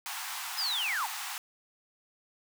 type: high-pass noise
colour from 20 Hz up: pink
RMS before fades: -38 dBFS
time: 0.06-1.38 s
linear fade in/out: 0 ms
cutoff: 750 Hz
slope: 96 dB/octave
type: linear sweep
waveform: sine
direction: down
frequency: 5200 to 698.5 Hz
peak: -29 dBFS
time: 0.57-1.07 s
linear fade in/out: 20 ms
effects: none